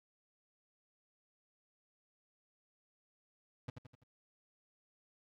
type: tone with echo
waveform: 35% pulse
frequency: 123.47 Hz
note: B2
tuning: in tune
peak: -37 dBFS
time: 3.68-3.7 s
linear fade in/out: 5 ms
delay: 84 ms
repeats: 4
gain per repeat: -6 dB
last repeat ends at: 4.036 s
effects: low-pass 5000 Hz 12 dB/octave + 13-bit